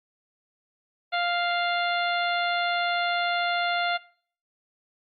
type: harmonic tone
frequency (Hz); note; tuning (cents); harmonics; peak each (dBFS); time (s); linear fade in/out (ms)
698.5; F5; 0; 1 / 2 / 3 / 4 / 5 / 6; -26 / -29 / -32 / -36 / -34 / -38; 1.12-3.98; 20
effects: noise-tail reverb RT60 0.5 s tail -20 dB re dry + Opus 48 kbps